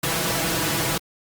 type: noise with comb filter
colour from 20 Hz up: pink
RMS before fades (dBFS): -23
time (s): 0.03-0.98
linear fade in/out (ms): 5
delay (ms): 6.1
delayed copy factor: +0.8
effects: high-pass 80 Hz 12 dB/octave + Opus 48 kbps